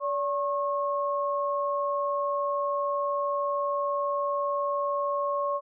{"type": "tone pair together", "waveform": "sine", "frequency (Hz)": [573.8, 1087], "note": ["D5", "C#6"], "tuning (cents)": [-40, -34], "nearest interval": "major seventh", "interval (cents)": 1106, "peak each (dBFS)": -28, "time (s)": [0, 5.61], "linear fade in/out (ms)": 50, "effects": []}